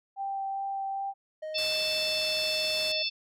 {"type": "tone with vibrato", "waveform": "sine", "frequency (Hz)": 784, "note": "G5", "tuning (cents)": 0, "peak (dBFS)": -30, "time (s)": [0.16, 1.14], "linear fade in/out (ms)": 50, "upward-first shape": "sine", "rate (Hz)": 2.5, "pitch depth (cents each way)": 8}
{"type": "tone", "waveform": "triangle", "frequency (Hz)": 622.3, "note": "D#5", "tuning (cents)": 0, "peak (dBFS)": -32, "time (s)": [1.42, 3.03], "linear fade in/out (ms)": 10}
{"type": "harmonic tone", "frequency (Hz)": 881, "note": "A5", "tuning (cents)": 2, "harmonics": [3, 4, 5, 6], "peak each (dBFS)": [-33, -33, -33, -33], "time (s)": [1.54, 3.1], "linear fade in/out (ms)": 20}
{"type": "noise", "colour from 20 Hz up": "white", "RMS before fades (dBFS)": -39, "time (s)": [1.58, 2.92], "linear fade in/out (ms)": 2}
{"effects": ["low-pass 11000 Hz 12 dB/octave"]}